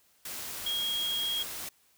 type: tone in noise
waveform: sine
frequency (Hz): 3273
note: G#7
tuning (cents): -26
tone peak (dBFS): -29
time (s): 0.66-1.43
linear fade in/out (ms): 5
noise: white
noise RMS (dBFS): -39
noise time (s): 0.25-1.69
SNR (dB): +7
effects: white hiss -66 dBFS RMS until 1.97 s